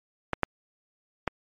clicks, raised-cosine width 0.5 ms, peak -11 / -7 / -10 dBFS, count 3, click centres 0.333 / 0.433 / 1.277 s, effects MP3 48 kbps

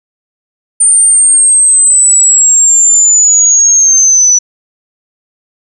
sine linear sweep, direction down, 9030 to 5920 Hz, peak -3 dBFS, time 0.8-4.39 s, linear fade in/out 10 ms, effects none

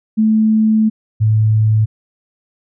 sine tone pair in turn, 218.1 / 108.79 Hz, A3 / A2, -15 / -19 cents, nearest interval octave, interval 1204 cents, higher first, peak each -9 dBFS, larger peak neither, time 0.17-0.9 / 1.2-1.86 s, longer first, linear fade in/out 20 ms, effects none

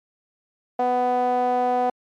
sawtooth tone with band-pass filter, 248.6 Hz, B3, 12 cents sharp, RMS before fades -21 dBFS, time 0.79-1.9 s, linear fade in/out 5 ms, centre 670 Hz, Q 8.2, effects MP3 96 kbps

